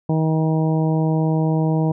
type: harmonic tone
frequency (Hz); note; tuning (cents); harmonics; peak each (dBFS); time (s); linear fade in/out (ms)
158.6; D#3; +33; 1 / 2 / 3 / 4 / 5 / 6; -17 / -23 / -27 / -29 / -31 / -33; 0.09-1.92; 5
effects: none